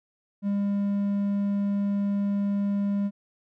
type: tone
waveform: triangle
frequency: 201.2 Hz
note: G3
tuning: 45 cents sharp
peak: -21 dBFS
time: 0.42-3.11 s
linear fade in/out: 50 ms
effects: none